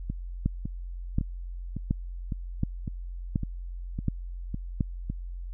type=two click trains; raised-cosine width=5 ms; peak=-19 / -12 dBFS; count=10 / 7; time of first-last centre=0.1-5.1 / 0.46-4.808 s; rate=1.8 / 1.38 Hz; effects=added 44 Hz sine -34 dBFS peak until 5.53 s